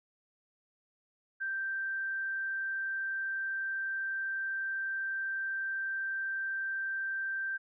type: tone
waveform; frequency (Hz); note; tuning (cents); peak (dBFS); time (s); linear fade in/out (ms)
sine; 1568; G6; 0; -32; 1.4-7.58; 20
effects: none